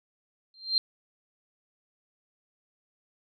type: tone with exponential growth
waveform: sine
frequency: 4168 Hz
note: C8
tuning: 7 cents flat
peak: -18 dBFS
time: 0.54-0.78 s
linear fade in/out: 1 ms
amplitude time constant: 52 ms
effects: none